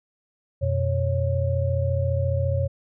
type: tone cluster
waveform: sine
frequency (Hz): 88.6 / 123.1 / 551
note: F2 / B2 / C#5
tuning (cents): +25 / -5 / -11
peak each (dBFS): -23 / -25 / -27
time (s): 0.61-2.68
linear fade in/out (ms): 20
effects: none